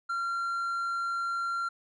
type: tone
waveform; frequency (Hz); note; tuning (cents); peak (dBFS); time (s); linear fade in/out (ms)
triangle; 1376; F6; -26; -27; 0.09-1.69; 10
effects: resampled to 24000 Hz